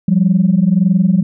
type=tone pair together; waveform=sine; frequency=174.41 / 196 Hz; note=F3 / G3; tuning=-2 / 0 cents; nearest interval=major second; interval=202 cents; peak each=-11 dBFS; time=0.08-1.23 s; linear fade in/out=5 ms; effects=tanh soft clip ceiling -2 dBFS